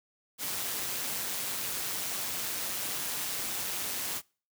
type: noise with amplitude modulation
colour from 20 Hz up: white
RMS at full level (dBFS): -32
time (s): 0.38-4.22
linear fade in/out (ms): 50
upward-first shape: sine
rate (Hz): 189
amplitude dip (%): 50
effects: noise-tail reverb RT60 0.4 s tail -26 dB re dry + high-pass 80 Hz 12 dB/octave